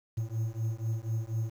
triangle beating tone pair, 110 / 114.1 Hz, A2 / A#2, 0 / -37 cents, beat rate 4.1 Hz, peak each -31 dBFS, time 0.17-1.5 s, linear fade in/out 10 ms, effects 9-bit

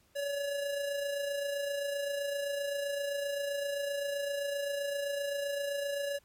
square tone with amplitude modulation, 567 Hz, C#5, 39 cents sharp, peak -31 dBFS, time 0.15-6.19 s, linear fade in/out 20 ms, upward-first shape sine, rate 27.7 Hz, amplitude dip 40%, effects pink hiss -68 dBFS RMS until 6.24 s + MP3 64 kbps

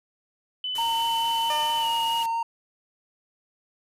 sine tone with pitch glide, 3006 to 2880 Hz, F#7 to F#7, +27 to -47 cents, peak -27 dBFS, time 0.64-2.23 s, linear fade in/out 2 ms, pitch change -74 cents, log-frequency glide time 1.79-1.89 s
white noise, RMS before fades -39 dBFS, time 0.75-2.26 s, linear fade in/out 2 ms
triangle tone with vibrato, 918 Hz, A#5, 27 cents flat, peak -22 dBFS, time 0.78-2.43 s, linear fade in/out 5 ms, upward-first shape triangle, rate 4.5 Hz, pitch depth 13 cents each way
15% pulse tone with exponential decay, 600 Hz, D5, 37 cents sharp, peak -22 dBFS, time 1.5-2.42 s, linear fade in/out 2 ms, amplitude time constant 200 ms
effects resampled to 32000 Hz

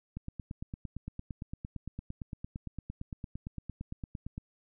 click train, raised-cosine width 5 ms, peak -26 dBFS, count 38, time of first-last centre 0.17-4.379 s, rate 8.79 Hz, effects none

